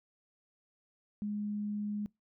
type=tone; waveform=sine; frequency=207.8 Hz; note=G#3; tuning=1 cent sharp; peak=-33 dBFS; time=1.22-2.06 s; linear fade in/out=0 ms; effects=noise-tail reverb RT60 0.2 s tail -24 dB re dry